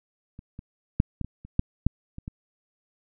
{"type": "clicks", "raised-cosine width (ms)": 5, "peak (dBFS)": [-29, -26, -6, -16, -23, -30, -8, -7, -25, -22], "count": 10, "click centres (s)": [0.391, 0.591, 1.001, 1.213, 1.246, 1.45, 1.594, 1.866, 2.184, 2.279], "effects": []}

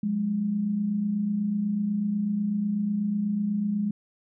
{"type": "tone pair together", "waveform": "sine", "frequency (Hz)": [179.6, 207.7], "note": ["F3", "G#3"], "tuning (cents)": [49, 0], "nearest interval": "minor third", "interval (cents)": 251, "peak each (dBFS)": [-33, -24], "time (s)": [0.03, 3.91], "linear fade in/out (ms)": 5, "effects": []}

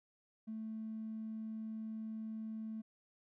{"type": "tone", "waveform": "triangle", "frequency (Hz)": 220, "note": "A3", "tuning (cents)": 0, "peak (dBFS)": -37, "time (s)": [0.47, 2.82], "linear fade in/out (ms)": 20, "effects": ["tanh soft clip ceiling -38 dBFS"]}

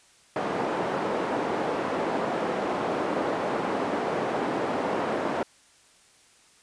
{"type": "band-pass noise", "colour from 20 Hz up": "white", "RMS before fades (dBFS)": -28, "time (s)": [0.36, 5.43], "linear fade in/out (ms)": 2, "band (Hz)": [240, 730], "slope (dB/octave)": 12, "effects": ["white hiss -58 dBFS RMS until 6.62 s", "resampled to 22050 Hz"]}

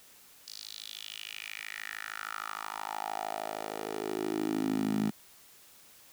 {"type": "tone with high-pass filter sweep", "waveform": "10% pulse", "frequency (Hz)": 53.1, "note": "G#1", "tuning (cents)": 39, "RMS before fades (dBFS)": -36, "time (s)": [0.46, 5.11], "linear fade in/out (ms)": 20, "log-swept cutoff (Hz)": [4800, 200], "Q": 4.1, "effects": ["white hiss -57 dBFS RMS until 6.12 s"]}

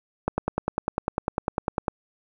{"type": "click train", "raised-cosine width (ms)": 1, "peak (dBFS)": -9, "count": 17, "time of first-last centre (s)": [0.28, 1.882], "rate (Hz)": 9.99, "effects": []}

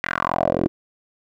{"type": "tone with band-pass filter sweep", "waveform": "10% pulse", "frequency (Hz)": 43.65, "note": "F1", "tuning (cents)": 0, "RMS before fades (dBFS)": -22, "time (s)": [0.04, 0.68], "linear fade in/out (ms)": 0, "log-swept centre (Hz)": [1900, 340], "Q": 4, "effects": []}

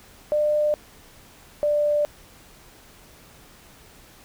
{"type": "tone pair in turn", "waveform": "sine", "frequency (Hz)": [599, 591.1], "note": ["D5", "D5"], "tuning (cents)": [34, 11], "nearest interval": "unison", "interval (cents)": 23, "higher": "first", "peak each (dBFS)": -18, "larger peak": "neither", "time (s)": [[0.32, 0.74], [1.63, 2.05]], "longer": "neither", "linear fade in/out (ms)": 0, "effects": ["pink hiss -50 dBFS RMS until 4.24 s"]}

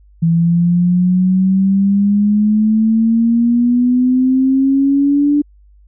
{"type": "exponential sweep", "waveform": "sine", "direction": "up", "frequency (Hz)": [164.81, 293.6], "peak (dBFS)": -9, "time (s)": [0.22, 5.42], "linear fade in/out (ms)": 10, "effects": ["added 50 Hz sine -43 dBFS peak until 5.87 s"]}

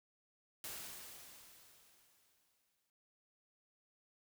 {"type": "noise with exponential decay", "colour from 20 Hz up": "white", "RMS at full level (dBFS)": -45, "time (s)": [0.64, 2.9], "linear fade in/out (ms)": 1, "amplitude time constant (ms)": 490, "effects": []}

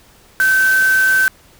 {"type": "tone in noise", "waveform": "sine", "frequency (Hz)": 1540, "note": "G6", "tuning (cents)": -31, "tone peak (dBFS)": -10, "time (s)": [0.4, 1.28], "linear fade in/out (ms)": 0, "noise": "white", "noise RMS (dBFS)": -26, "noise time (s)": [0.4, 1.28], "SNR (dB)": 13, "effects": ["pink hiss -48 dBFS RMS until 1.59 s"]}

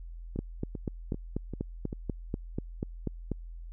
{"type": "two click trains", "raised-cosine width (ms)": 3, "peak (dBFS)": [-23, -18], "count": [5, 13], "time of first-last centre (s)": [[0.36, 1.929], [0.39, 3.317]], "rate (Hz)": [2.55, 4.1], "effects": ["added 42 Hz sine -40 dBFS peak until 3.72 s"]}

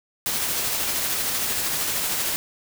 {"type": "noise with tremolo", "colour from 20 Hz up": "white", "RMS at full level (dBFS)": -24, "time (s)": [0.26, 2.36], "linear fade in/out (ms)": 0, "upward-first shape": "sine", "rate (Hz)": 13, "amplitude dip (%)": 25, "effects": []}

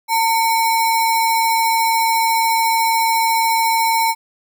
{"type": "tone with sample-and-hold", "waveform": "sine", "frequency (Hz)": 907, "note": "A#5", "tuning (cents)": -48, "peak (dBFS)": -13, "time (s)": [0.08, 4.15], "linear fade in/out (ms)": 50, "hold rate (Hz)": 3150, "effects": []}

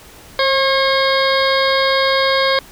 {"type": "harmonic tone with a mistuned harmonic", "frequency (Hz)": 541, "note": "C#5", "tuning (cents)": -42, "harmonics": [1, 2, 3, 4, 6, 7, 8, 9], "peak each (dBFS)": [-16, -19, -21, -22, -24, -24, -25, -26], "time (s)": [0.39, 2.59], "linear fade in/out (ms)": 2, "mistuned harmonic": 1, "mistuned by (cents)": -17, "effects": ["pink hiss -41 dBFS RMS until 2.71 s"]}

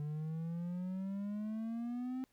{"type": "exponential sweep", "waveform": "triangle", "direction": "up", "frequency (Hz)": [146.9, 261.6], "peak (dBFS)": -35, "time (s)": [0, 2.24], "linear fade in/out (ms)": 0, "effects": ["pink hiss -75 dBFS RMS until 2.32 s"]}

